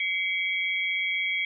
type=tone cluster; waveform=sine; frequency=2079 / 2263 / 3287 Hz; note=C7 / C#7 / G#7; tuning=-12 / +35 / -19 cents; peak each=-30 / -27 / -33 dBFS; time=0-1.45 s; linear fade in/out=2 ms; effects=none